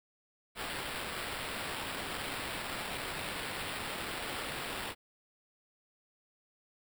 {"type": "noise with sample-and-hold", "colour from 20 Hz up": "white", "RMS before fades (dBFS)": -39, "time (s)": [0.55, 4.95], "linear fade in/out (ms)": 50, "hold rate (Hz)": 6300, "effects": []}